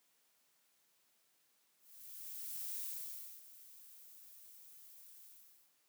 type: noise with ADSR envelope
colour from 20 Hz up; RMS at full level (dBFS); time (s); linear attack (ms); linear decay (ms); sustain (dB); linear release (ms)
violet; -42; 1.79-5.75; 980; 650; -16; 500
effects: white hiss -75 dBFS RMS until 5.88 s + high-pass 150 Hz 12 dB/octave